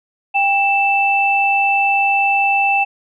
sine tone pair together, 795 / 2651 Hz, G5 / E7, +24 / +9 cents, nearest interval octave + major sixth, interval 2085 cents, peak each -15 dBFS, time 0.34-2.85 s, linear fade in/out 20 ms, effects none

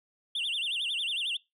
sine tone with vibrato, 3136 Hz, G7, in tune, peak -26 dBFS, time 0.35-1.37 s, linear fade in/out 5 ms, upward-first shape sine, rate 11 Hz, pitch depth 250 cents each way, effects noise-tail reverb RT60 0.2 s tail -23 dB re dry + tanh soft clip ceiling -28 dBFS

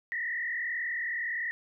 sine tone with frequency modulation, 1900 Hz, A#6, 33 cents sharp, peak -30 dBFS, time 0.12-1.51 s, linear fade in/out 0 ms, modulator 40.8 Hz, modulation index 2.2, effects none

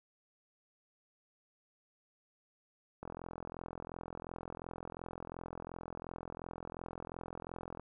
click train, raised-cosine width 1 ms, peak -29 dBFS, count 205, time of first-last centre 3.03-7.796 s, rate 42.8 Hz, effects none

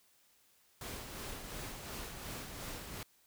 pink noise with tremolo, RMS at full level -43 dBFS, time 0.81-3.03 s, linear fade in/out 2 ms, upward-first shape sine, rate 2.8 Hz, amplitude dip 40%, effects white hiss -69 dBFS RMS until 3.26 s

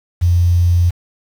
sine tone with quantisation, 87.31 Hz, F2, in tune, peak -9 dBFS, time 0.21-0.91 s, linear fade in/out 20 ms, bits 6, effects none

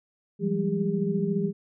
sine tone cluster, 166.6 / 190.2 / 204.4 / 402.4 Hz, E3 / F#3 / G#3 / G4, +19 / +48 / -27 / +45 cents, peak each -29 dBFS, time 0.39-1.53 s, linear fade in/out 50 ms, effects none

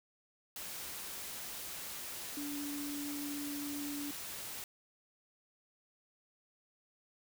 sine tone in noise, 288.6 Hz, D4, 30 cents flat, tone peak -39 dBFS, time 2.37-4.11 s, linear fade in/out 2 ms, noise white, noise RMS -44 dBFS, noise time 0.56-4.64 s, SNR +2 dB, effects none

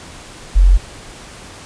sine tone, 44.88 Hz, F1, 48 cents sharp, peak -5 dBFS, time 0.55-0.78 s, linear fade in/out 20 ms, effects pink hiss -36 dBFS RMS until 1.65 s + resampled to 22050 Hz

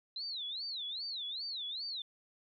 sine tone with vibrato, 3947 Hz, B7, 2 cents flat, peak -37 dBFS, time 0.16-2.02 s, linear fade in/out 2 ms, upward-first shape sine, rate 2.5 Hz, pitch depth 270 cents each way, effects MP3 64 kbps

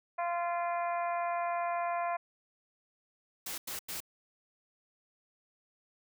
harmonic tone, 345.4 Hz, F4, 19 cents flat, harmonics 2 / 3 / 4 / 5 / 6 / 7, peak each -32 / -36 / -44 / -46 / -47 / -47 dBFS, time 0.18-2.17 s, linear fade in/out 10 ms
white noise bursts, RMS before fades -39 dBFS, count 3, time 3.46-4.004 s, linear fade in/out 5 ms, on 120 ms, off 92 ms
effects none

